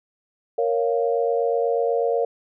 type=chord; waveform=sine; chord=Bb minor; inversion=none; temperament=equal; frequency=466.2 / 554.4 / 698.5 Hz; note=Bb4 / Db5 / F5; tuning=0 / 0 / 0 cents; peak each=-21 / -24 / -26 dBFS; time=0.58-2.25 s; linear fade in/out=5 ms; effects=none